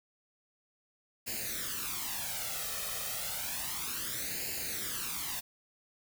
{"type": "noise with flanger", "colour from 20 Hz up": "white", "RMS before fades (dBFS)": -37, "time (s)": [1.26, 5.41], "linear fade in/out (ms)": 20, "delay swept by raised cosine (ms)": [0.42, 1.62], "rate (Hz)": 0.31, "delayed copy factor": 0.75, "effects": []}